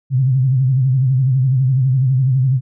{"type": "tone with vibrato", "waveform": "sine", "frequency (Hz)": 130.7, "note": "C3", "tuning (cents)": -1, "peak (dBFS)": -11, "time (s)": [0.1, 2.61], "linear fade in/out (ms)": 50, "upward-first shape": "sine", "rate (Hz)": 12, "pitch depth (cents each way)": 90, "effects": []}